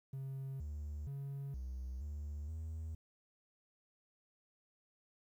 triangle tone with pitch steps, 134.8 / 74.2 / 138.8 / 63.9 / 73.7 / 79.9 Hz, C#3 / D2 / C#3 / C2 / D2 / D#2, -48 / +18 / +3 / -40 / +7 / +47 cents, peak -38 dBFS, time 0.13-2.95 s, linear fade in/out 5 ms, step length 470 ms, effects tanh soft clip ceiling -34 dBFS + 12-bit

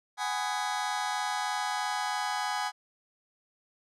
sawtooth chord, G# minor seventh, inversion third, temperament just, 747.5 / 830.6 / 996.7 / 1245.9 Hz, F#5 / G#5 / B5 / D#6, +17 / 0 / +16 / +2 cents, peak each -32 / -28 / -33 / -33 dBFS, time 0.17-2.72 s, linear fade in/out 50 ms, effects low-pass 8000 Hz 12 dB/octave

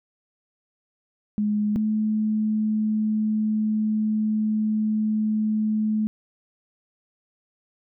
sine tone pair in turn, 209.4 / 215.3 Hz, G#3 / A3, +15 / -37 cents, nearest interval unison, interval 48 cents, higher second, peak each -20 dBFS, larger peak neither, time 1.38-1.76 / 1.76-6.07 s, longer second, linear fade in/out 0 ms, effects none

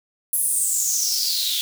white noise with high-pass filter sweep, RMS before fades -22 dBFS, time 0.33-1.61 s, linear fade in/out 0 ms, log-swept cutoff 11000 to 3400 Hz, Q 7.1, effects none

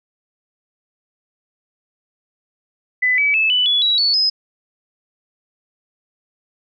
sine tone with pitch steps, 2003 / 2288 / 2613 / 2984 / 3408 / 3892 / 4445 / 5076 Hz, B6 / D7 / E7 / F#7 / G#7 / B7 / C#8 / D#8, +24 / -46 / -16 / +14 / +44 / -26 / +4 / +34 cents, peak -13 dBFS, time 3.02-4.3 s, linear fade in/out 10 ms, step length 160 ms, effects none

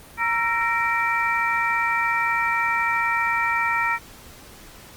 harmonic tone with a mistuned harmonic, 465.9 Hz, A#4, 1 cent flat, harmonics 2 / 3 / 4 / 5, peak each -25 / -25 / -25 / -25 dBFS, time 0.17-3.99 s, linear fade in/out 50 ms, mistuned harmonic 3, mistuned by -65 cents, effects pink hiss -45 dBFS RMS until 4.96 s + Opus 32 kbps

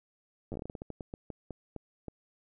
slowing click train, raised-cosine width 2 ms, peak -26 dBFS, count 18, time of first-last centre 0.52-2.083 s, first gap 9 ms, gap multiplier 1.25, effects none

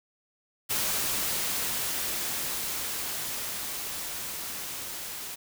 white noise with level ramp, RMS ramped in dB -28 to -38 dBFS, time 0.69-5.36 s, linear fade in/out 20 ms, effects none

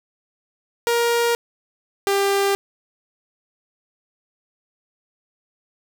sawtooth tone pair in turn, 470.9 / 396.8 Hz, A#4 / G4, +18 / +21 cents, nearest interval minor third, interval 297 cents, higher first, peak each -13 dBFS, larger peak neither, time 0.87-1.35 / 2.07-2.55 s, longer neither, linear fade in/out 0 ms, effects none

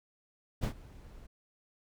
brown noise with ADSR envelope, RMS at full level -28 dBFS, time 0.61-1.27 s, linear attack 27 ms, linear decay 91 ms, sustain -23 dB, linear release 13 ms, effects none

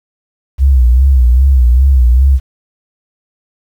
sine tone with vibrato, 64 Hz, C2, 38 cents flat, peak -4 dBFS, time 0.58-2.4 s, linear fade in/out 50 ms, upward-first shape sine, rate 2.5 Hz, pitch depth 120 cents each way, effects 7-bit

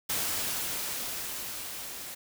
white noise with level ramp, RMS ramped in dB -30 to -41 dBFS, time 0.09-2.15 s, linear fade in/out 10 ms, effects none

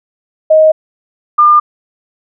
sine tone pair in turn, 627 / 1202.6 Hz, D#5 / D6, +13 / +41 cents, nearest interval major seventh, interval 1128 cents, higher second, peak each -3 dBFS, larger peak neither, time 0.5-0.72 / 1.38-1.6 s, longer neither, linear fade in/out 10 ms, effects none

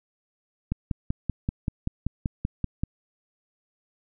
click train, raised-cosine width 5 ms, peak -13 dBFS, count 12, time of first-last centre 0.72-2.835 s, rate 5.2 Hz, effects none

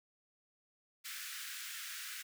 pink high-pass noise, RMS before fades -45 dBFS, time 1.04-2.23 s, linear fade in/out 20 ms, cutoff 1400 Hz, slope 48 dB/octave, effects none

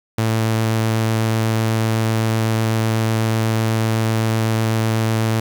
sawtooth tone, 111.5 Hz, A2, 23 cents sharp, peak -12 dBFS, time 0.18-5.4 s, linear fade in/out 5 ms, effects 8-bit

